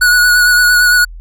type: tone with vibrato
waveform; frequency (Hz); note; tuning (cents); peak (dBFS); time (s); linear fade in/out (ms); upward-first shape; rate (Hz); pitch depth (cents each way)
square; 1464; F#6; -19; -7; 0.01-1.05; 10; sine; 8.8; 24
effects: added 41 Hz sine -27 dBFS peak until 1.2 s